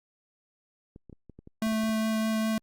clicks, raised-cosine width 3 ms, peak -33 dBFS, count 10, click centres 0.961 / 1.097 / 1.128 / 1.297 / 1.39 / 1.474 / 1.667 / 1.723 / 1.836 / 1.893 s
square tone with vibrato, 220 Hz, A3, in tune, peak -26 dBFS, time 1.62-2.58 s, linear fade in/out 2 ms, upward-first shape triangle, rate 4.9 Hz, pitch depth 9 cents each way
effects Opus 48 kbps

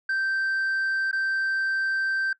sine tone with dropouts, 1562 Hz, G6, 7 cents flat, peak -20 dBFS, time 0.09-2.33 s, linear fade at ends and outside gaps 5 ms, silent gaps 1.114-1.128 s, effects noise-tail reverb RT60 0.1 s tail -19 dB re dry + tanh soft clip ceiling -22 dBFS

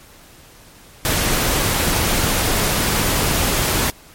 pink noise, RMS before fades -18 dBFS, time 1.05-3.9 s, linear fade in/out 0 ms, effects pink hiss -45 dBFS RMS until 4.14 s + MP3 64 kbps

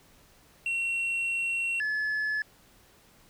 sine tone pair in turn, 2728 / 1718.5 Hz, F7 / A6, -41 / -41 cents, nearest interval minor sixth, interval 800 cents, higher first, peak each -24 dBFS, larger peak neither, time 0.66-1.8 / 1.8-2.42 s, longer first, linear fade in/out 2 ms, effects tanh soft clip ceiling -26 dBFS + pink hiss -59 dBFS RMS until 3.29 s

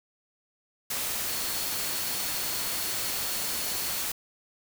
sine tone in noise, 4378 Hz, C#8, 22 cents flat, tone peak -40 dBFS, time 1.28-4.02 s, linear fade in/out 5 ms, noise white, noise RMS -31 dBFS, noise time 0.9-4.12 s, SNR -12 dB, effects none

